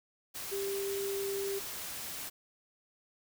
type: tone in noise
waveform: sine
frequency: 395.1 Hz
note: G4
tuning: 14 cents sharp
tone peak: -33 dBFS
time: 0.51-1.6 s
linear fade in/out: 20 ms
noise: white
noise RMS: -41 dBFS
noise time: 0.34-2.3 s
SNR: +5 dB
effects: none